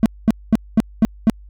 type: tone bursts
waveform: triangle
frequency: 220.9 Hz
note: A3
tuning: 7 cents sharp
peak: -6 dBFS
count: 6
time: 0.03-1.298 s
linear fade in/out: 0 ms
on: 28 ms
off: 220 ms
effects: added 50 Hz sine -38 dBFS peak until 1.49 s